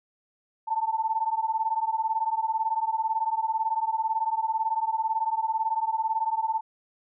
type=beating tone pair; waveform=sine; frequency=880 / 898 Hz; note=A5 / A5; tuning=0 / +35 cents; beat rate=18 Hz; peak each=-27 dBFS; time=0.67-6.61 s; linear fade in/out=20 ms; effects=none